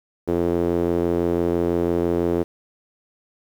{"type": "tone with band-pass filter", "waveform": "sawtooth", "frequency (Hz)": 86, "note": "F2", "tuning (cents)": -26, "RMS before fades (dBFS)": -21, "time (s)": [0.27, 2.44], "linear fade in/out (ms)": 20, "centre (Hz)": 390, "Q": 2.6, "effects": ["8-bit"]}